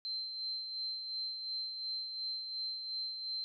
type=tone with tremolo; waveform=sine; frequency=4112 Hz; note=C8; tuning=31 cents flat; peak=-35 dBFS; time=0.05-3.44 s; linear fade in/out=0 ms; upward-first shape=sine; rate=2.8 Hz; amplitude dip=45%; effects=none